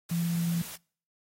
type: tone in noise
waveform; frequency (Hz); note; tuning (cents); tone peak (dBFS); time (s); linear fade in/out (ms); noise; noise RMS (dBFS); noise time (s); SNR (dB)
sine; 169.7; F3; -49; -26; 0.11-0.62; 5; white; -42; 0.09-0.76; +13
effects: noise-tail reverb RT60 0.5 s tail -26 dB re dry + AAC 48 kbps